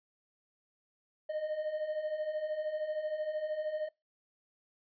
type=beating tone pair; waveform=triangle; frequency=605 / 618 Hz; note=D#5 / D#5; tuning=-49 / -12 cents; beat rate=13 Hz; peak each=-38 / -32 dBFS; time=1.29-3.89 s; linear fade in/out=10 ms; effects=noise-tail reverb RT60 0.2 s tail -24 dB re dry + resampled to 11025 Hz